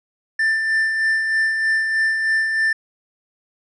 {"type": "tone with tremolo", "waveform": "triangle", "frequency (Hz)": 1779, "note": "A6", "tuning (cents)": 19, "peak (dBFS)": -13, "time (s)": [0.39, 2.73], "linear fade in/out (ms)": 5, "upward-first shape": "sine", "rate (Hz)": 3.2, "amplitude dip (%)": 40, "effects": ["resampled to 22050 Hz"]}